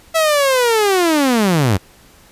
sawtooth linear sweep, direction down, 659 to 85.7 Hz, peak -8 dBFS, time 0.14-1.78 s, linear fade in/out 20 ms, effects pink hiss -47 dBFS RMS until 2.31 s + resampled to 32000 Hz

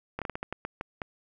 slowing click train, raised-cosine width 0.5 ms, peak -18 dBFS, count 10, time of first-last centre 0.19-1.018 s, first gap 27 ms, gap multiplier 1.29, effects none

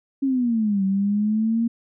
sine exponential two-way sweep, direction down then up, 277.2 to 191.2 to 234.1 Hz, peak -18 dBFS, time 0.22-1.68 s, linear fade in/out 10 ms, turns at 0.84 s, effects none

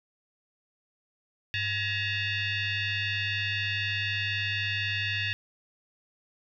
sine tone with frequency modulation, 100.9 Hz, G#2, 49 cents flat, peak -27 dBFS, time 1.54-5.33 s, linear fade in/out 0 ms, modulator 896 Hz, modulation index 3.8, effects none

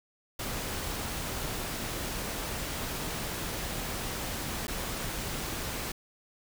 pink noise with dropouts, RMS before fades -35 dBFS, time 0.39-5.92 s, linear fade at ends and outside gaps 5 ms, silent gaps 4.67-4.68 s, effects none

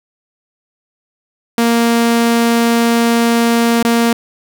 sawtooth tone with dropouts, 233.1 Hz, A#3, in tune, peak -6 dBFS, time 1.58-4.13 s, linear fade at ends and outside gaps 2 ms, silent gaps 3.827-3.849 s, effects none

